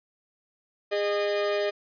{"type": "tone pair together", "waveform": "45% pulse", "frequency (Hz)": [409.3, 612.4], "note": ["G#4", "D#5"], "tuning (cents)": [-25, -28], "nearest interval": "perfect fifth", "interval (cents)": 697, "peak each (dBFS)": -27, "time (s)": [0.91, 1.71], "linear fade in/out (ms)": 20, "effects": ["resampled to 11025 Hz"]}